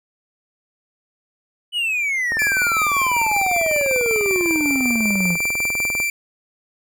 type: exponential sweep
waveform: triangle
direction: down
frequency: 2995 to 164.81 Hz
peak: -17 dBFS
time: 1.72-5.38 s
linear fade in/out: 50 ms
type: click train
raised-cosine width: 1 ms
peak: -16 dBFS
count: 75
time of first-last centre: 2.32-6.002 s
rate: 20.1 Hz
type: tone with tremolo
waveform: 45% pulse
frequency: 2349 Hz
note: D7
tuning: in tune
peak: -18 dBFS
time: 2.39-6.1 s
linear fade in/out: 2 ms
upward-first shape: sine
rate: 5.3 Hz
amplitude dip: 25%
effects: none